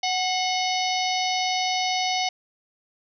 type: harmonic tone with a mistuned harmonic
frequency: 742 Hz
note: F#5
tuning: 5 cents sharp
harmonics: 1 / 3 / 4 / 5 / 6 / 7 / 8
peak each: -25 / -30 / -31 / -32 / -33 / -33 / -34 dBFS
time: 0.03-2.29 s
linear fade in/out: 5 ms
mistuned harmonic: 3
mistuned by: -47 cents
effects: none